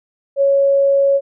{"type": "tone", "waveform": "sine", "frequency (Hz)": 554.4, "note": "C#5", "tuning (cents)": 0, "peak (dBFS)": -10, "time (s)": [0.36, 1.21], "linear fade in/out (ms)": 50, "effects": []}